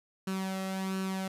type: tone with flanger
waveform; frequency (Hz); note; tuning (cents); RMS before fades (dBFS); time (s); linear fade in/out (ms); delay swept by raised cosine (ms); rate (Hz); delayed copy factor
sawtooth; 190.4; F#3; +50; -34; 0.27-1.28; 5; 0.71 to 1.56; 1.4; +0.55
effects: resampled to 32000 Hz + 11-bit